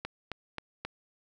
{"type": "click train", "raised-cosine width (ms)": 0.3, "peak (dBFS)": -19, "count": 4, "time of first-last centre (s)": [0.05, 0.85], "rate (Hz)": 3.75, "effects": []}